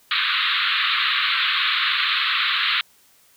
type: band-pass noise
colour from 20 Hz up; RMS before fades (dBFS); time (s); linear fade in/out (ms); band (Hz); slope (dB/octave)
white; -21; 0.11-2.81; 2; 1100 to 4100; 96
effects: white hiss -56 dBFS RMS until 3.36 s